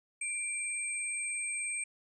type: tone pair together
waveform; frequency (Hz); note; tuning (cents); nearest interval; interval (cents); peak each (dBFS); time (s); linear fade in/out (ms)
sine; 2353 / 8385; D7 / C9; +3 / +3; octave + minor seventh; 2200; -37 / -35; 0.21-1.84; 5
effects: none